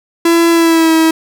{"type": "tone with pitch glide", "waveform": "45% pulse", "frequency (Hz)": [335.9, 322.4], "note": ["E4", "E4"], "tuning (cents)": [33, -38], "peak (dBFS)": -7, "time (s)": [0.25, 1.11], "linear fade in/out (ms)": 5, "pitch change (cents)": -71, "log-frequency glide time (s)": [0.51, 0.93], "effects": []}